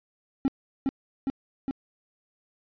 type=tone with echo; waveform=triangle; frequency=270 Hz; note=C#4; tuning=45 cents flat; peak=-18 dBFS; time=0.45-0.48 s; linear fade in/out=0 ms; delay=410 ms; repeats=3; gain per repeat=-2 dB; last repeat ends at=1.71 s; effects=resampled to 11025 Hz